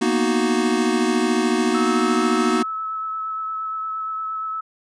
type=chord; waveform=square; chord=B major seventh; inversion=third; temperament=equal; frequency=233.1 / 246.9 / 311.1 / 370 Hz; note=A#3 / B3 / D#4 / F#4; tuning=0 / 0 / 0 / 0 cents; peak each=-23 / -25 / -24 / -23 dBFS; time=0.01-2.63 s; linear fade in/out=10 ms
type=tone with vibrato; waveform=sine; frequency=1300 Hz; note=E6; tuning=24 cents flat; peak=-24 dBFS; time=1.74-4.61 s; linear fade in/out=10 ms; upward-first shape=sine; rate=8.6 Hz; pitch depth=13 cents each way
effects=resampled to 22050 Hz